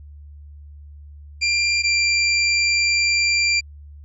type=tone pair in turn; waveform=25% pulse; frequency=2381 / 2370 Hz; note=D7 / D7; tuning=+23 / +15 cents; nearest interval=unison; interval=8 cents; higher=first; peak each=-13 / -12 dBFS; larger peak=second; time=1.41-1.83 / 1.83-3.61 s; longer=second; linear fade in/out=20 ms; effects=added 73 Hz sine -38 dBFS peak until 4.04 s + resampled to 22050 Hz